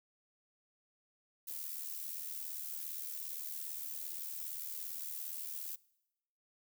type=noise with amplitude modulation; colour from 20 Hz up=violet; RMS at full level=-40 dBFS; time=1.47-5.76 s; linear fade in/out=10 ms; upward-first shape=sine; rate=77.5 Hz; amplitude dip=60%; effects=noise-tail reverb RT60 0.9 s tail -23 dB re dry